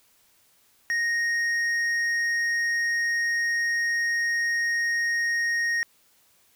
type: tone with hard clipping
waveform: sine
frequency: 1864.7 Hz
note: A#6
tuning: in tune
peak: -24 dBFS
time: 0.9-5.83 s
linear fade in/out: 0 ms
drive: 6 dB
effects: white hiss -62 dBFS RMS until 6.55 s